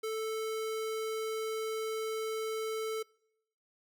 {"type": "tone", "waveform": "square", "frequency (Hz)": 440, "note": "A4", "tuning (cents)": 0, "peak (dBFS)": -34, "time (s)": [0.03, 3.03], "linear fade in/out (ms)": 10, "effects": ["noise-tail reverb RT60 0.8 s tail -26 dB re dry"]}